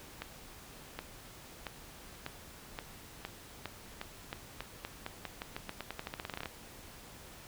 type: accelerating click train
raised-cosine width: 0.3 ms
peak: -22 dBFS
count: 29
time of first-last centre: 0.22-6.458 s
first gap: 770 ms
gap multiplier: 0.88
effects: pink hiss -52 dBFS RMS until 7.47 s